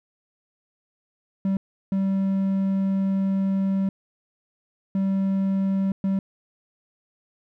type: tone bursts at uneven times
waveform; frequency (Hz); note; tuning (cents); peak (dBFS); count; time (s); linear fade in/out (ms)
triangle; 193.6; G3; -21; -18; 4; 1.45-1.57 / 1.92-3.89 / 4.95-5.92 / 6.04-6.19; 2
effects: none